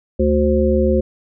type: harmonic tone with a mistuned harmonic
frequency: 73.42 Hz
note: D2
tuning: in tune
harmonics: 1 / 3 / 5 / 7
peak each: -18 / -18 / -18 / -18 dBFS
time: 0.19-1.01 s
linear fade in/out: 10 ms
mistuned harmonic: 7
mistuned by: +40 cents
effects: none